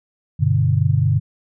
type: chord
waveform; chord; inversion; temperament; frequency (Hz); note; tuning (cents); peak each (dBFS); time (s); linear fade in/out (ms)
sine; G major; none; equal; 98 / 123.47 / 146.83; G2 / B2 / D3; 0 / 0 / 0; -18; 0.39-1.2; 20
effects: none